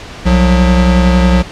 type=tone pair together; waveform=square; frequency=63.64 / 180 Hz; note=C2 / F#3; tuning=-47 / -47 cents; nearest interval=octave + tritone; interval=1800 cents; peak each=-10 dBFS; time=0.25-1.43 s; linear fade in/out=20 ms; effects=pink hiss -29 dBFS RMS until 1.51 s + low-pass 5000 Hz 12 dB/octave